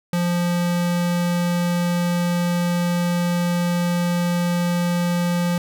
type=tone; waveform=square; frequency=174.61 Hz; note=F3; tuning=in tune; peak=-19 dBFS; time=0.13-5.58 s; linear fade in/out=2 ms; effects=none